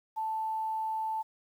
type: tone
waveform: sine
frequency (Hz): 880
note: A5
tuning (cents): 0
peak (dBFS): -30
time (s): 0.16-1.23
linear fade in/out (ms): 20
effects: 10-bit